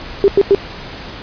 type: tone bursts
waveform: sine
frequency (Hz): 397.7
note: G4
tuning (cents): +25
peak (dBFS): -5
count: 3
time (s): 0.24-0.548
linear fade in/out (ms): 0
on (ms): 40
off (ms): 94
effects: pink hiss -30 dBFS RMS until 1.22 s + resampled to 11025 Hz